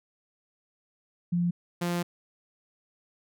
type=tone pair in turn; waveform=sine / sawtooth; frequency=174.1 / 174.1 Hz; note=F3 / F3; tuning=-5 / -5 cents; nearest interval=unison; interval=0 cents; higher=neither; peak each=-23 dBFS; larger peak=neither; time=1.32-1.51 / 1.81-2.03 s; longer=second; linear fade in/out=10 ms; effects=none